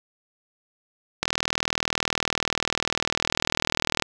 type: click train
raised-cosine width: 0.2 ms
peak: -4 dBFS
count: 113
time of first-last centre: 1.23-4.023 s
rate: 40.1 Hz
effects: none